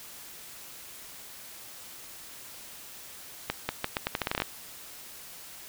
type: accelerating click train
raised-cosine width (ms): 0.3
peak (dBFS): -11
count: 13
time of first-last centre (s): 3.5-4.42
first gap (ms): 190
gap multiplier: 0.81
effects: white hiss -46 dBFS RMS until 5.68 s